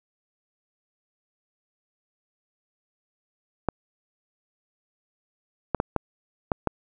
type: clicks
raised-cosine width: 1 ms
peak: -8 dBFS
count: 6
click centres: 3.687 / 5.747 / 5.801 / 5.963 / 6.518 / 6.673 s
effects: none